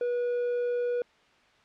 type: tone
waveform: triangle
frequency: 485.4 Hz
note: B4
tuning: 30 cents flat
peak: -24 dBFS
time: 0.01-1.02 s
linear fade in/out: 2 ms
effects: white hiss -61 dBFS RMS until 1.64 s + low-pass 3000 Hz 12 dB/octave